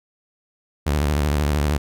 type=tone with vibrato; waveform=sawtooth; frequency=73.42 Hz; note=D2; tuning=in tune; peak=-14 dBFS; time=0.86-1.78 s; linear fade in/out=10 ms; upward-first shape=sine; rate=13 Hz; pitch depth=110 cents each way; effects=none